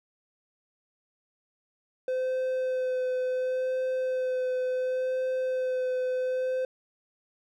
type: tone with vibrato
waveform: triangle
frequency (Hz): 512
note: C5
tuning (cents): -38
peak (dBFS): -24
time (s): 2.08-6.65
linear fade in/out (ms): 2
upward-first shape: sine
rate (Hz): 0.7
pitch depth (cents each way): 13
effects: none